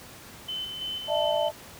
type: tone with tremolo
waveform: sine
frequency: 3047 Hz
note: G7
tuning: 50 cents flat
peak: -30 dBFS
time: 0.48-1.49 s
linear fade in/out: 10 ms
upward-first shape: square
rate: 3 Hz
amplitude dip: 40%
type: chord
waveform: sine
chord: D suspended second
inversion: none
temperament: equal with one note detuned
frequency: 601.1 / 659.3 / 880 Hz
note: D5 / E5 / A5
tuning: +40 / 0 / 0 cents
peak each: -26 / -27 / -30 dBFS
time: 1.07-1.52 s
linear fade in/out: 50 ms
effects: pink hiss -46 dBFS RMS until 1.79 s + high-pass 60 Hz 12 dB/octave